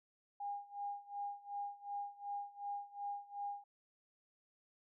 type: tone with tremolo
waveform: sine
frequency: 811 Hz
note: G#5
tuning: 41 cents flat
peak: -38 dBFS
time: 0.4-3.64 s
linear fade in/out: 5 ms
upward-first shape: sine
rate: 2.7 Hz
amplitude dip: 90%
effects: none